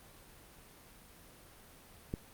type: click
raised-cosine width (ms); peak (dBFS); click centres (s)
3; -22; 2.139
effects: pink hiss -57 dBFS RMS until 2.33 s + Opus 32 kbps